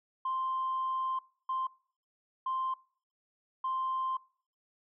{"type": "tone bursts at uneven times", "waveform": "sine", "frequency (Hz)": 1046.5, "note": "C6", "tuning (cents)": 0, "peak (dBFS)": -29, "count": 4, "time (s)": [[0.25, 1.19], [1.49, 1.67], [2.46, 2.74], [3.64, 4.17]], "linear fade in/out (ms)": 5, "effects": ["noise-tail reverb RT60 0.5 s tail -23 dB re dry", "tanh soft clip ceiling -26 dBFS"]}